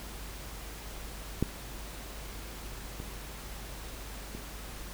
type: clicks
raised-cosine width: 3 ms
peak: -13 / -26 / -28 dBFS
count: 3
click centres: 1.426 / 3.001 / 4.35 s
effects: added 50 Hz sine -43 dBFS peak until 4.93 s + pink hiss -45 dBFS RMS until 4.93 s